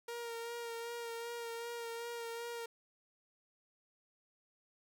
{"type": "tone with vibrato", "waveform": "sawtooth", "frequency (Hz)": 467.3, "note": "A#4", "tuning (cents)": 4, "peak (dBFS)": -37, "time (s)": [0.08, 2.66], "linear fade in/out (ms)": 5, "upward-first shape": "sine", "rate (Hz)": 2.6, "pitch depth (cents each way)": 23, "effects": []}